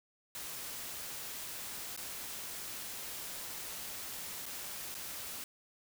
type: noise with dropouts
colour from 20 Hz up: white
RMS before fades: -43 dBFS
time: 0.35-5.44 s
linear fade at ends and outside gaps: 1 ms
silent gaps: 1.964-1.975 / 4.457-4.463 / 4.944-4.95 s
effects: none